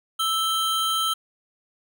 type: tone pair together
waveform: square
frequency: 1318.5 / 3136 Hz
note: E6 / G7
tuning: 0 / 0 cents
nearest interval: octave + minor third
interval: 1500 cents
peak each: -25 dBFS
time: 0.19-1.14 s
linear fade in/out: 10 ms
effects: none